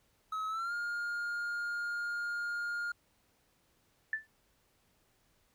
triangle tone with pitch glide, 1283 to 1415.4 Hz, E6 to F6, -47 to +23 cents, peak -32 dBFS, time 0.32-2.92 s, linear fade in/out 5 ms, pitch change +170 cents, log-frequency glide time 0.48-0.73 s
sine tone with exponential decay, 1760 Hz, A6, in tune, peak -27 dBFS, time 4.13-4.27 s, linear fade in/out 2 ms, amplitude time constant 29 ms
effects pink hiss -72 dBFS RMS until 5.54 s

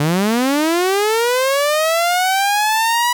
sawtooth linear sweep, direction up, 140.7 to 980 Hz, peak -10 dBFS, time 0-3.13 s, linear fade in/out 5 ms, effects none

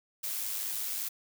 blue noise with amplitude modulation, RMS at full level -33 dBFS, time 0.23-1.09 s, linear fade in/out 10 ms, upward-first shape sine, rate 103 Hz, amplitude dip 40%, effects none

